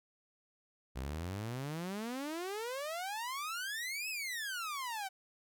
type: exponential two-way sweep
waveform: sawtooth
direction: up then down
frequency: 61 to 2637 to 746 Hz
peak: -34 dBFS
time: 0.95-5.09 s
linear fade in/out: 20 ms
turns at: 4.09 s
effects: none